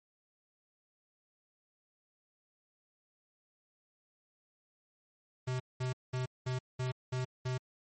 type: tone bursts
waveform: square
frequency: 127.6 Hz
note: C3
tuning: 43 cents flat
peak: -33 dBFS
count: 7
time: 5.47-7.58 s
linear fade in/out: 10 ms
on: 130 ms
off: 200 ms
effects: MP3 32 kbps